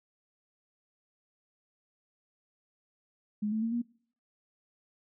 sine tone with pitch steps, 209.9 / 218.8 / 228.1 / 237.8 Hz, G#3 / A3 / A#3 / A#3, +19 / -9 / -37 / +35 cents, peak -28 dBFS, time 3.42-3.82 s, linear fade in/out 10 ms, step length 100 ms, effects noise-tail reverb RT60 0.5 s tail -20 dB re dry

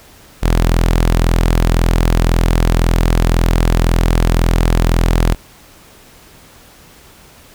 sawtooth tone, 41.91 Hz, E1, 29 cents sharp, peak -6 dBFS, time 0.42-5.35 s, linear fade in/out 20 ms, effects pink hiss -43 dBFS RMS until 7.54 s

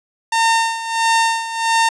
sawtooth tone with tremolo, 910 Hz, A#5, 42 cents flat, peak -8 dBFS, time 0.32-1.89 s, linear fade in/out 5 ms, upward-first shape sine, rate 1.5 Hz, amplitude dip 75%, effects resampled to 22050 Hz + 8-bit

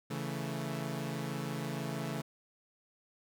sawtooth chord, A major, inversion first, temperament equal, 138.59 / 164.81 / 220 Hz, C#3 / E3 / A3, 0 / 0 / 0 cents, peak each -35 / -36 / -37 dBFS, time 0.1-2.22 s, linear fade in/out 10 ms, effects none

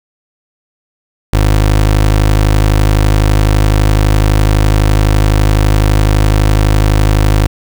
25% pulse tone, 51.91 Hz, G#1, in tune, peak -3 dBFS, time 1.33-7.47 s, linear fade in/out 5 ms, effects 7-bit

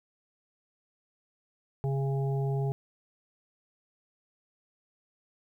harmonic tone, 136.7 Hz, C#3, 24 cents flat, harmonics 1 / 3 / 5 / 6, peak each -27 / -35 / -43 / -43 dBFS, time 1.84-2.72 s, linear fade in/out 0 ms, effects 11-bit

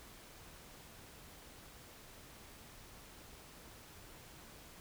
silence, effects pink hiss -56 dBFS RMS until 4.8 s

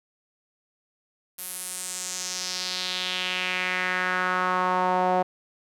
sawtooth tone with band-pass filter sweep, 183 Hz, F#3, 19 cents flat, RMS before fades -27 dBFS, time 1.38-5.23 s, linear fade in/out 10 ms, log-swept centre 12000 to 700 Hz, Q 2.7, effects none

